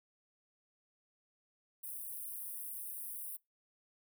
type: high-pass noise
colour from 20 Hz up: white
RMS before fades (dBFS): -44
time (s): 1.83-3.37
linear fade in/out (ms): 10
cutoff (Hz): 9000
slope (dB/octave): 96
effects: noise-tail reverb RT60 0.2 s tail -24 dB re dry